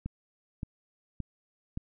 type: click train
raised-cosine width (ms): 5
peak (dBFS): -22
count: 4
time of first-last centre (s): 0.06-1.774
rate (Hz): 1.75
effects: none